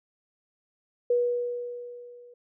sine tone with level ramp, 484.9 Hz, B4, 32 cents flat, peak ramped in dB -19 to -48 dBFS, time 1.1-2.34 s, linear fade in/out 5 ms, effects none

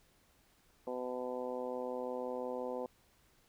harmonic tone, 125.7 Hz, B2, 31 cents sharp, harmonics 2 / 3 / 4 / 5 / 6 / 7 / 8, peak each -45 / -45 / -39 / -47 / -50 / -47 / -52 dBFS, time 0.87-2.86 s, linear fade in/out 2 ms, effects pink hiss -69 dBFS RMS until 3.48 s

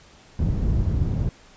white low-pass noise, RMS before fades -22 dBFS, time 0.39-1.29 s, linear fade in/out 2 ms, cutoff 100 Hz, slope 12 dB/octave, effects pink hiss -51 dBFS RMS until 1.56 s + resampled to 16000 Hz

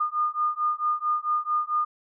sine beating tone pair, 1216 / 1220.5 Hz, D#6 / D#6, -40 / -34 cents, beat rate 4.5 Hz, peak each -26 dBFS, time 0-1.85 s, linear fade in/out 10 ms, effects none

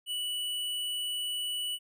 square tone, 2955 Hz, F#7, 3 cents flat, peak -32 dBFS, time 0.06-1.79 s, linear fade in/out 50 ms, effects none

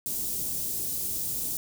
white band-stop noise, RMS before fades -31 dBFS, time 0.06-1.57 s, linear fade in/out 0 ms, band 330 to 7500 Hz, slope 12 dB/octave, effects none

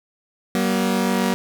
sawtooth tone pair together, 190.5 / 238.3 Hz, G3 / A#3, -49 / +38 cents, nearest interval major third, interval 387 cents, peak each -17 dBFS, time 0.55-1.34 s, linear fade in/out 0 ms, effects 8-bit

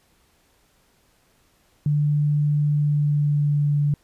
sine tone with pitch glide, 147.6 to 145.65 Hz, D3 to D3, +9 to -14 cents, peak -17 dBFS, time 1.86-3.94 s, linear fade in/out 2 ms, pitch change -23 cents, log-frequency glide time 2.71-3.78 s, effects pink hiss -62 dBFS RMS until 4.03 s + resampled to 32000 Hz

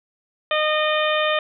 harmonic tone with a mistuned harmonic, 613 Hz, D#5, 26 cents flat, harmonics 1 / 2 / 3 / 4 / 5 / 6, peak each -21 / -24 / -26 / -27 / -28 / -29 dBFS, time 0.51-1.39 s, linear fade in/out 2 ms, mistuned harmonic 6, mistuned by -30 cents, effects none

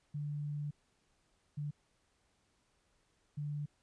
sine tone bursts at uneven times, 146.9 Hz, D3, 1 cent sharp, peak -36 dBFS, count 3, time 0.14-0.71 / 1.57-1.71 / 3.37-3.66 s, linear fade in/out 10 ms, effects pink hiss -75 dBFS RMS until 3.82 s + resampled to 22050 Hz

